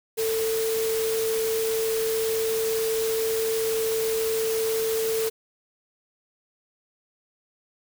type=tone in noise; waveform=sine; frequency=446 Hz; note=A4; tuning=23 cents sharp; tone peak=-23 dBFS; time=0.17-5.3 s; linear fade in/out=20 ms; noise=white; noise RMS=-32 dBFS; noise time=0.17-5.3 s; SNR=+6 dB; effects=none